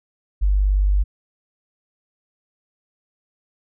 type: tone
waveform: sine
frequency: 49.16 Hz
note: G1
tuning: 6 cents sharp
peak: -14 dBFS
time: 0.41-1.04 s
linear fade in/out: 20 ms
effects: none